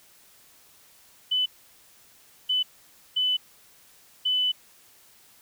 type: tone bursts at uneven times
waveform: sine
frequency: 3001 Hz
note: F#7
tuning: 24 cents sharp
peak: -21 dBFS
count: 4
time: 1.31-1.46 / 2.49-2.63 / 3.16-3.37 / 4.25-4.52 s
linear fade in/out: 10 ms
effects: white hiss -56 dBFS RMS until 5.41 s